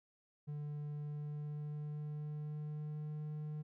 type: tone with pitch glide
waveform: triangle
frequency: 147.8 to 151.52 Hz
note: D3 to D#3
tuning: +11 to -46 cents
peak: -38 dBFS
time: 0.47-3.63 s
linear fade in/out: 20 ms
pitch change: +43 cents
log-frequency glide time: 0.96-3.18 s
effects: none